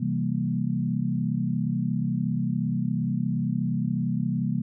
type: chord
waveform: sine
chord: C dominant seventh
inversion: none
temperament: equal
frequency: 130.81 / 164.81 / 196 / 233.1 Hz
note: C3 / E3 / G3 / Bb3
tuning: 0 / 0 / 0 / 0 cents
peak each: -29 dBFS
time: 0-4.62 s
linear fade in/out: 10 ms
effects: none